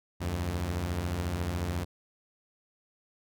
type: beating tone pair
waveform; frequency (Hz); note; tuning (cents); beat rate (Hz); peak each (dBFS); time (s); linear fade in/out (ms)
sawtooth; 74.5 / 88.5; D2 / F2; +25 / +23; 14; -32 / -27; 0.2-1.85; 20
effects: none